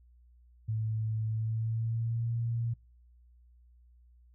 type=tone with pitch glide; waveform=sine; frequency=110 to 116.54 Hz; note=A2 to A#2; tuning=0 to 0 cents; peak=-29 dBFS; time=0.68-2.74 s; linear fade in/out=10 ms; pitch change=+100 cents; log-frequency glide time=1.28-2.31 s; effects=noise-tail reverb RT60 0.4 s tail -26 dB re dry + added 60 Hz sine -57 dBFS peak until 4.34 s